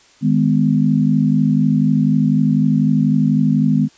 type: chord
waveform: sine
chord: G# minor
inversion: second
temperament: equal with one note detuned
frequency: 155.56 / 207.7 / 251.7 Hz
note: D#3 / G#3 / B3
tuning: 0 / 0 / +33 cents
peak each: -16 dBFS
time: 0.21-3.89 s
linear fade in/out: 50 ms
effects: white hiss -50 dBFS RMS until 3.97 s + resampled to 16000 Hz